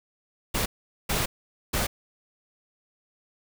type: noise bursts at uneven times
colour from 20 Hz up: pink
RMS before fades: -26 dBFS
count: 3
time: 0.54-0.66 / 1.09-1.26 / 1.73-1.87 s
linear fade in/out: 10 ms
effects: none